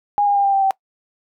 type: tone with pitch steps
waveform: sine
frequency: 820 / 810.6 / 801.3 / 792.1 / 783 / 774 Hz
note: G#5 / G#5 / G5 / G5 / G5 / G5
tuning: -22 / -42 / +38 / +18 / -2 / -22 cents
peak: -13 dBFS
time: 0.18-0.708 s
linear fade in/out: 0 ms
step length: 88 ms
effects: noise-tail reverb RT60 0.1 s tail -22 dB re dry